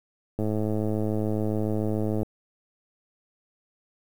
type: click train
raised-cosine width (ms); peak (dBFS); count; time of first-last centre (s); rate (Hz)
2; -15; 198; 0.39-2.231; 107
effects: 8-bit